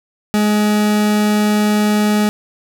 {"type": "tone", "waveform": "40% pulse", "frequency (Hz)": 210, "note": "G#3", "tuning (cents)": 19, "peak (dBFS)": -11, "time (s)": [0.34, 2.29], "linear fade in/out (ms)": 0, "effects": []}